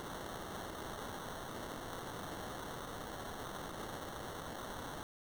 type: noise with sample-and-hold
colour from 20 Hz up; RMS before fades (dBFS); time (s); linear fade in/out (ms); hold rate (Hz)
white; -45; 0-5.03; 0; 2450
effects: none